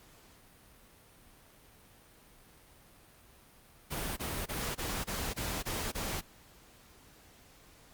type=noise bursts; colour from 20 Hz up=pink; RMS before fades=-36 dBFS; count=8; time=3.9-6.214 s; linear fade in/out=20 ms; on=270 ms; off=22 ms; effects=pink hiss -59 dBFS RMS until 7.93 s + Opus 48 kbps